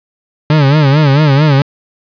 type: tone with vibrato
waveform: 40% pulse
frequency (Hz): 145.1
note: D3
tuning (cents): -21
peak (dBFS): -5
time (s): 0.5-1.62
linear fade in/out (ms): 2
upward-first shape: sine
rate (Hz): 4.5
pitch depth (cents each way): 130
effects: resampled to 11025 Hz + 7-bit